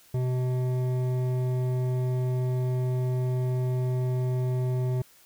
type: tone with hard clipping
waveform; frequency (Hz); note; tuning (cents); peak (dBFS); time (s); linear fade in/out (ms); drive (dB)
sine; 126.7; B2; +45; -26; 0.14-5.02; 5; 11
effects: white hiss -57 dBFS RMS until 5.25 s